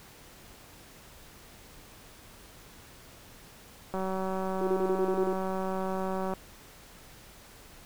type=click train; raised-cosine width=1 ms; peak=-20 dBFS; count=454; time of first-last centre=3.94-6.337 s; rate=189 Hz
type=tone bursts; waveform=sine; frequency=373.7 Hz; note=F#4; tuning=17 cents sharp; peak=-25 dBFS; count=8; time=4.61-5.332 s; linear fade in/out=5 ms; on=64 ms; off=30 ms
effects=pink hiss -52 dBFS RMS until 7.85 s